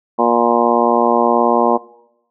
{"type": "harmonic tone with a mistuned harmonic", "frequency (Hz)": 118.6, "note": "A#2", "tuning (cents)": 30, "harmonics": [2, 3, 4, 5, 6, 7, 8, 9], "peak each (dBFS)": [-19, -19, -19, -19, -19, -19, -19, -19], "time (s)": [0.18, 1.78], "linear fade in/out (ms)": 20, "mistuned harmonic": 9, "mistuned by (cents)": -30, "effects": ["noise-tail reverb RT60 0.8 s tail -20 dB re dry"]}